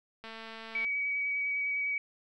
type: click train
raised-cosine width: 0.3 ms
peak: -29 dBFS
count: 137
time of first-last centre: 0.24-0.847 s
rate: 224 Hz
type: tone with vibrato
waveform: sine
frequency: 2270 Hz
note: C#7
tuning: 41 cents sharp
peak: -29 dBFS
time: 0.75-1.98 s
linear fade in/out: 2 ms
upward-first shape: square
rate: 9.9 Hz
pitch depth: 10 cents each way
effects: none